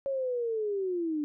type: linear sweep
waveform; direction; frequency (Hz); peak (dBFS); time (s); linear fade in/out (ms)
sine; down; 554.4 to 290; -28; 0.06-1.24; 0
effects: none